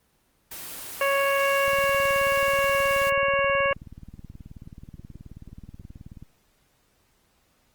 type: noise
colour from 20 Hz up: white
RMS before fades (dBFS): -37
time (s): 0.51-3.1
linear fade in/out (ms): 5
type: harmonic tone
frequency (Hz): 554.4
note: C#5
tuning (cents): 0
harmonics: 1 / 2 / 3 / 4 / 5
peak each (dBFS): -23 / -26 / -28 / -29 / -30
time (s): 1.01-3.73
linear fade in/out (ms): 2
type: click train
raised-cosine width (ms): 5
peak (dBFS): -29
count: 86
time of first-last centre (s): 1.68-6.225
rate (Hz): 18.7
effects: pink hiss -66 dBFS RMS until 7.74 s + Opus 24 kbps